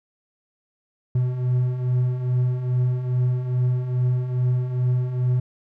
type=beating tone pair; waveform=triangle; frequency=123.4 / 125.8 Hz; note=B2 / B2; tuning=-1 / +32 cents; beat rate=2.4 Hz; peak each=-25 / -18 dBFS; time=1.15-5.4 s; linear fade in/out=5 ms; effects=none